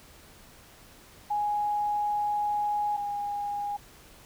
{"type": "tone pair in turn", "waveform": "sine", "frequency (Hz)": [830.6, 818.2], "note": ["G#5", "G#5"], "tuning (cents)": [0, -26], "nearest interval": "unison", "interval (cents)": 26, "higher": "first", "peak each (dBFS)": [-25, -29], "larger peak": "first", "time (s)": [[1.3, 2.97], [2.97, 3.77]], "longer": "first", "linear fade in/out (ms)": 10, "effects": ["pink hiss -53 dBFS RMS until 4.25 s"]}